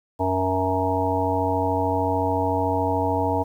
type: harmonic tone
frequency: 93.6 Hz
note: F#2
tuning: 20 cents sharp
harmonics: 1 / 3 / 5 / 7 / 9 / 10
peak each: -27 / -27 / -27 / -27 / -27 / -27 dBFS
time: 0.19-3.44 s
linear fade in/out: 20 ms
effects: 9-bit